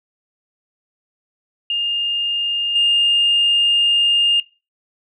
sine tone with level steps, 2821 Hz, F7, 17 cents sharp, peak -17 / -11 dBFS, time 1.7-4.4 s, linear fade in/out 2 ms, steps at 2.75 s, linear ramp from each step 10 ms, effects noise-tail reverb RT60 0.3 s tail -22 dB re dry + tanh soft clip ceiling -7 dBFS

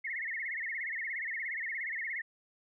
sine tone with vibrato, 1975.5 Hz, B6, in tune, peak -34 dBFS, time 0.04-2.22 s, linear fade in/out 10 ms, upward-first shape sine, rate 17 Hz, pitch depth 180 cents each way, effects none

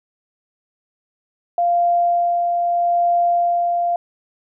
sine tone with tremolo, 695 Hz, F5, 9 cents flat, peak -13 dBFS, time 1.58-3.96 s, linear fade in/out 2 ms, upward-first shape sine, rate 0.79 Hz, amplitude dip 30%, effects none

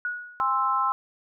sine tone with exponential decay, 1458 Hz, F#6, 26 cents flat, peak -24 dBFS, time 0.05-0.61 s, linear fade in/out 1 ms, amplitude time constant 120 ms
sine chord, Ab augmented, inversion none, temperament equal with one note detuned, 809.8 / 1046.5 / 1318.5 Hz, Ab5 / C6 / E6, -44 / 0 / 0 cents, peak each -30 / -24 / -25 dBFS, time 0.4-0.92 s, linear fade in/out 0 ms
effects none

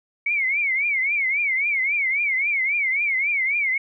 sine tone with vibrato, 2217 Hz, C#7, in tune, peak -19 dBFS, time 0.26-3.78 s, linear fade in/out 5 ms, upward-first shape triangle, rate 3.7 Hz, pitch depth 170 cents each way, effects none

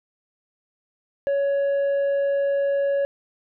sine tone with tanh clipping, 559 Hz, C#5, 14 cents sharp, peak -20 dBFS, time 1.27-3.05 s, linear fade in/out 0 ms, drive 4 dB, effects none

